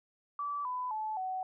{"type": "tone with pitch steps", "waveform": "sine", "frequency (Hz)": [1156, 1000.6, 866, 749.6], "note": ["D6", "B5", "A5", "F#5"], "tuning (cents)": [-28, 22, -28, 22], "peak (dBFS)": -33, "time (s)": [0.39, 1.43], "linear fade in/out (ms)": 2, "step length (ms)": 260, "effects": []}